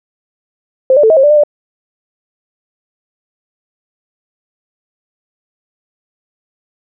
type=tone with pitch steps; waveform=sine; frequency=523 / 589 / 441.9 / 637 / 537 / 587 / 601 / 590 Hz; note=C5 / D5 / A4 / D#5 / C5 / D5 / D5 / D5; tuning=-1 / +5 / +7 / +41 / +45 / -1 / +40 / +8 cents; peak=-4 dBFS; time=0.9-1.436 s; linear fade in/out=2 ms; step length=67 ms; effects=none